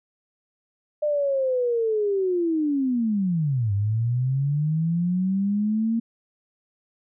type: linear two-way sweep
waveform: sine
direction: down then up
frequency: 605 to 98.1 to 231.2 Hz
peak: -20 dBFS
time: 1.02-6 s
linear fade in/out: 10 ms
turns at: 3.73 s
effects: none